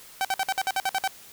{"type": "tone bursts", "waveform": "sawtooth", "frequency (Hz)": 769, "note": "G5", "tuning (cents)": -33, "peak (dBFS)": -19, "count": 10, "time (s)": [0.21, 1.076], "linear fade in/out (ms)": 0, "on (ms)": 38, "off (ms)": 54, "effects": ["white hiss -48 dBFS RMS until 1.32 s"]}